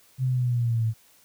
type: linear sweep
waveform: sine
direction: down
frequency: 131.1 to 110.1 Hz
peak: -21 dBFS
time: 0.18-0.94 s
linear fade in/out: 50 ms
effects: white hiss -58 dBFS RMS until 1.24 s